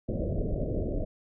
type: low-pass noise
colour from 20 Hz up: pink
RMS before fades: -30 dBFS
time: 0.08-1.05 s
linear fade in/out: 10 ms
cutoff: 650 Hz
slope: 96 dB/octave
effects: none